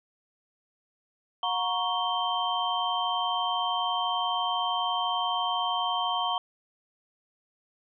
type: tone cluster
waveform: sine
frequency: 722 / 933 / 1107 / 3132 Hz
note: F#5 / A#5 / C#6 / G7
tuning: -43 / +1 / -3 / -2 cents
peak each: -31 dBFS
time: 1.43-6.38 s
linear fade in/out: 2 ms
effects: none